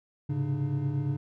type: tone cluster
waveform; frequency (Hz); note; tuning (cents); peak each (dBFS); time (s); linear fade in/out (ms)
triangle; 107.4 / 131.9 / 140.6 / 300.5; A2 / C3 / C#3 / D4; -41 / +14 / +25 / +40; -34 / -34 / -26 / -35; 0.29-1.17; 10
effects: none